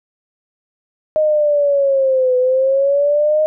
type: linear two-way sweep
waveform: sine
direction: down then up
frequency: 622.3 to 501 to 622.3 Hz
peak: -11 dBFS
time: 1.16-3.46 s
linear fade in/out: 0 ms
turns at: 2.37 s
effects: none